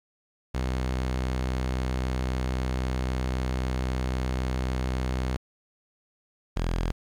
sawtooth tone pair in turn, 63.8 / 42.19 Hz, C2 / E1, -43 / +41 cents, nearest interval perfect fifth, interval 716 cents, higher first, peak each -22 / -21 dBFS, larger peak second, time 0.54-5.37 / 6.56-6.92 s, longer first, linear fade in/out 10 ms, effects low-pass 7000 Hz 12 dB/octave + 9-bit

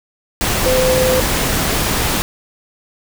sine tone in noise, 513 Hz, C5, 34 cents flat, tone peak -13 dBFS, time 0.66-1.2 s, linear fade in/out 0 ms, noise pink, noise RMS -17 dBFS, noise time 0.41-2.22 s, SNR +1 dB, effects none

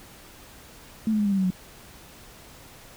sine tone with pitch steps, 220 / 213.5 / 207.2 / 201 / 195.09 / 189.32 / 183.72 Hz, A3 / G#3 / G#3 / G3 / G3 / F#3 / F#3, 0 / +48 / -4 / +44 / -8 / +40 / -12 cents, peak -20 dBFS, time 1.07-1.504 s, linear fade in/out 2 ms, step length 62 ms, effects pink hiss -48 dBFS RMS until 2.96 s

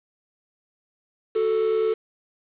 triangle tone pair together, 370 / 440 Hz, F#4 / A4, 0 / 0 cents, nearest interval minor third, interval 300 cents, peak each -25 / -18 dBFS, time 1.35-1.94 s, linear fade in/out 10 ms, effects resampled to 8000 Hz + 7-bit

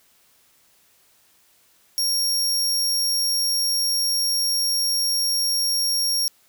sawtooth tone, 5570 Hz, F8, 5 cents flat, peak -17 dBFS, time 1.98-6.28 s, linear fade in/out 0 ms, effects white hiss -59 dBFS RMS until 6.48 s

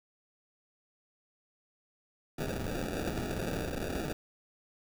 blue noise with sample-and-hold, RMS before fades -35 dBFS, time 2.38-4.13 s, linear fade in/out 10 ms, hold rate 1050 Hz, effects none

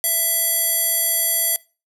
square tone with band-pass filter, 666 Hz, E5, 18 cents sharp, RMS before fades -20 dBFS, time 0.04-1.56 s, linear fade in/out 0 ms, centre 11000 Hz, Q 3.3, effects noise-tail reverb RT60 0.3 s tail -20 dB re dry

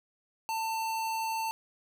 square tone, 894 Hz, A5, 27 cents sharp, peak -31 dBFS, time 0.49-1.51 s, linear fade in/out 0 ms, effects none

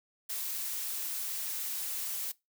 blue noise, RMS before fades -36 dBFS, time 0.29-2.32 s, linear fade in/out 10 ms, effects noise-tail reverb RT60 0.2 s tail -21 dB re dry

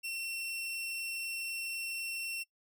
sawtooth tone, 2712 Hz, E7, 49 cents sharp, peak -33 dBFS, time 0.03-2.44 s, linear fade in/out 20 ms, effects noise-tail reverb RT60 0.1 s tail -20 dB re dry

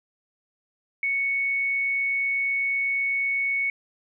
sine tone, 2218 Hz, C#7, in tune, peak -22 dBFS, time 1.03-3.7 s, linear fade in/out 2 ms, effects none

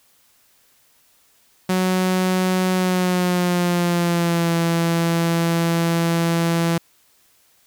sawtooth tone with pitch glide, 185 to 167.7 Hz, F#3 to E3, 0 to +30 cents, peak -13 dBFS, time 1.69-6.78 s, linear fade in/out 5 ms, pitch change -170 cents, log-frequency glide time 2.73-4.54 s, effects white hiss -58 dBFS RMS until 7.66 s

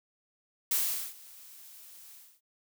blue noise with ADSR envelope, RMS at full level -27 dBFS, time 0.71-2.41 s, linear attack 4 ms, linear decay 420 ms, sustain -24 dB, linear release 270 ms, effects none

